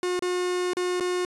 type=tone with dropouts; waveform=45% pulse; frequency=360 Hz; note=F#4; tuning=47 cents flat; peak=-24 dBFS; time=0.03-1.25 s; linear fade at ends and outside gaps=1 ms; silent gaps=0.193-0.223 / 0.734-0.769 / 0.999-1.007 s; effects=resampled to 24000 Hz